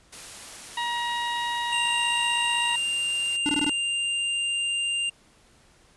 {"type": "noise", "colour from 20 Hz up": "white", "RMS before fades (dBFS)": -41, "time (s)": [0.12, 3.37], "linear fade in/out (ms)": 10}
{"type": "harmonic tone", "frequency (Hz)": 950, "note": "A#5", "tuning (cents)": 33, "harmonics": [1, 2, 3, 4], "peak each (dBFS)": [-28, -32, -34, -35], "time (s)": [0.77, 2.76], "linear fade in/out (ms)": 5}
{"type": "tone", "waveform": "square", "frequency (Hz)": 2794, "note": "F7", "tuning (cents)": 0, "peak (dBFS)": -25, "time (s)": [1.72, 5.1], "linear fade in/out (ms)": 10}
{"type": "tone bursts", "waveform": "square", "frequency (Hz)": 293.7, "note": "D4", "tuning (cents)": 0, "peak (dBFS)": -24, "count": 5, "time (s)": [3.46, 3.695], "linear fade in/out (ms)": 0, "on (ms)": 31, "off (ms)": 20}
{"effects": ["pink hiss -58 dBFS RMS until 5.96 s", "resampled to 24000 Hz"]}